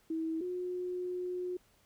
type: tone pair in turn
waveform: sine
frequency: 323 / 361 Hz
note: E4 / F#4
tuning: -35 / -43 cents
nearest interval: major second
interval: 192 cents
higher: second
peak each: -32 / -34 dBFS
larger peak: first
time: 0.1-0.41 / 0.41-1.57 s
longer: second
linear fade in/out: 5 ms
effects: pink hiss -68 dBFS RMS until 1.85 s